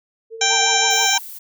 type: tone with tremolo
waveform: sine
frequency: 450.4 Hz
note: A4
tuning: 40 cents sharp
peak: -26 dBFS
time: 0.3-1.08 s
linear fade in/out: 50 ms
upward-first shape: triangle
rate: 9.7 Hz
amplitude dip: 65%
type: harmonic tone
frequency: 784 Hz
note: G5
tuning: in tune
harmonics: 1 / 2 / 3 / 4 / 5 / 7 / 8 / 9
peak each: -23 / -23 / -23 / -23 / -23 / -23 / -23 / -23 dBFS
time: 0.41-1.18 s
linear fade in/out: 5 ms
type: tone with vibrato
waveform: triangle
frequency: 839 Hz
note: G#5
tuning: 17 cents sharp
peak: -24 dBFS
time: 0.5-1.19 s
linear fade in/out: 5 ms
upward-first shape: triangle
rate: 6.3 Hz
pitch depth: 230 cents each way
type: noise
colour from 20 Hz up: violet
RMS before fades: -35 dBFS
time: 0.9-1.39 s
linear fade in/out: 10 ms
effects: none